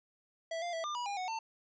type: tone with pitch steps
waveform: square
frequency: 658 / 696 / 657 / 1198 / 971 / 808 / 739 / 897 Hz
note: E5 / F5 / E5 / D6 / B5 / G#5 / F#5 / A5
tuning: -3 / -6 / -6 / +34 / -30 / -48 / -2 / +33 cents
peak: -36 dBFS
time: 0.51-1.39 s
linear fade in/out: 5 ms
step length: 110 ms
effects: resampled to 16000 Hz